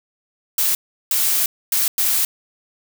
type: noise bursts at uneven times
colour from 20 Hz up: blue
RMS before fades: -18 dBFS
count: 4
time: 0.58-0.75 / 1.11-1.46 / 1.72-1.88 / 1.98-2.25 s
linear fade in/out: 2 ms
effects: none